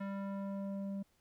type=tone with low-pass filter sweep; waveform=square; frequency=197.2 Hz; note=G3; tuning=11 cents sharp; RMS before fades=-40 dBFS; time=0-1.03 s; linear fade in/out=10 ms; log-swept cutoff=1700 to 400 Hz; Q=1.2; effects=pink hiss -74 dBFS RMS until 1.2 s